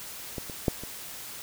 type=clicks; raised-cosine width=2 ms; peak=-20 / -26 / -9 / -25 dBFS; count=4; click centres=0.382 / 0.498 / 0.682 / 0.836 s; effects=white hiss -41 dBFS RMS until 1.42 s